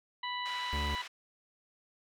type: harmonic tone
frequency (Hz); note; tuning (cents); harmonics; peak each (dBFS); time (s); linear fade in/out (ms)
987.8; B5; 0; 1 / 2 / 3 / 4; -37 / -40 / -42 / -43; 0.23-1.02; 5
type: band-pass noise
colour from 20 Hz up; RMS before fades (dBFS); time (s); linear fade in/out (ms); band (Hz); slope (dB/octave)
pink; -46; 0.45-1.08; 10; 1400 to 4000; 12
type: tone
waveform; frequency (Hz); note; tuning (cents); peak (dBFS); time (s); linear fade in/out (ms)
45% pulse; 72.9; D2; -12; -33; 0.73-0.95; 0
effects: none